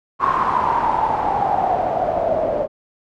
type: noise with low-pass filter sweep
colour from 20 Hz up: white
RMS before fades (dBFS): -19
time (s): 0.19-2.68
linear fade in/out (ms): 50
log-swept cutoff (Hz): 1100 to 590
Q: 9.7
effects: none